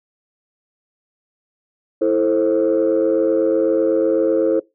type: chord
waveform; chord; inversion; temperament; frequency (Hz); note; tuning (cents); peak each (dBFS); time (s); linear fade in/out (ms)
sine; A minor; second; just; 330 / 440 / 528; E4 / A4 / C5; +2 / 0 / +16; -17; 2.01-4.6; 10
effects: noise-tail reverb RT60 0.2 s tail -21 dB re dry + tanh soft clip ceiling -8 dBFS